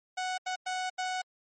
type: tone bursts at uneven times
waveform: sawtooth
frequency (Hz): 740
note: F#5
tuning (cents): 0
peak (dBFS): -27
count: 4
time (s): 0.17-0.38 / 0.46-0.56 / 0.66-0.9 / 0.98-1.22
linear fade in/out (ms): 10
effects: MP3 32 kbps